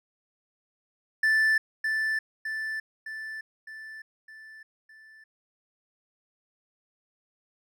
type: tone with echo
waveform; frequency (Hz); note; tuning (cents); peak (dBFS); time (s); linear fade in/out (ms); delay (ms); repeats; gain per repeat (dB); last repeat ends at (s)
triangle; 1760; A6; 0; -18; 1.23-1.58; 5; 610; 6; -5; 5.24
effects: none